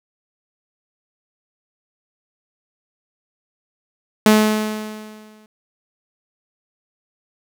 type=tone with exponential decay; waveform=sawtooth; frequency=214.8 Hz; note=A3; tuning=41 cents flat; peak=-4 dBFS; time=4.26-5.46 s; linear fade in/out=2 ms; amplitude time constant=260 ms; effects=none